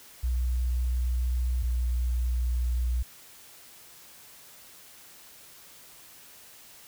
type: tone pair in turn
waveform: sine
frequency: 61.6 / 60.79 Hz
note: B1 / B1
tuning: -4 / -27 cents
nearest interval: unison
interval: 23 cents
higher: first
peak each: -24 / -24 dBFS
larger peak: neither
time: 0.23-1.63 / 1.63-3.03 s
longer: neither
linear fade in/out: 10 ms
effects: white hiss -51 dBFS RMS until 6.87 s